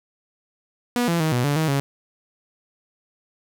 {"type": "tone with pitch steps", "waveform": "sawtooth", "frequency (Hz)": [242.9, 169.4, 158, 122.9, 144.1, 158.5, 139.1], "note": ["B3", "E3", "D#3", "B2", "D3", "D#3", "C#3"], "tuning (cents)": [-29, 48, 27, -8, -33, 32, 6], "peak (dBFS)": -15, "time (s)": [0.96, 1.8], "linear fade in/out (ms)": 0, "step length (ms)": 120, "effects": []}